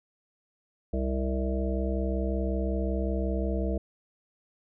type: harmonic tone with a mistuned harmonic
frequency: 65.41 Hz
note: C2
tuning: in tune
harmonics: 1 / 3 / 5 / 7 / 9 / 10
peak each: -28 / -33 / -35 / -36 / -38 / -38 dBFS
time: 0.93-3.78 s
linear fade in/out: 5 ms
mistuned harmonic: 1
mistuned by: -23 cents
effects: none